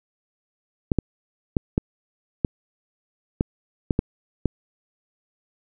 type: clicks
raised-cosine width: 3 ms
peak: -6 dBFS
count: 9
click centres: 0.918 / 0.987 / 1.568 / 1.779 / 2.448 / 3.409 / 3.908 / 3.991 / 4.457 s
effects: none